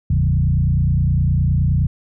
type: tone with frequency modulation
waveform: sine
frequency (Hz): 108.1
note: A2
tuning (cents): -30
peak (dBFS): -13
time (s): 0.1-1.87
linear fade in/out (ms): 5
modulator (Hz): 29.7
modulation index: 1.8
effects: none